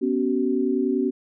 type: chord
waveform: sine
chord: B suspended second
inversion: none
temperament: equal with one note detuned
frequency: 246.9 / 277.2 / 378.2 Hz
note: B3 / C#4 / F#4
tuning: 0 / 0 / +38 cents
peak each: -24 dBFS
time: 0.01-1.11 s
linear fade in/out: 20 ms
effects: none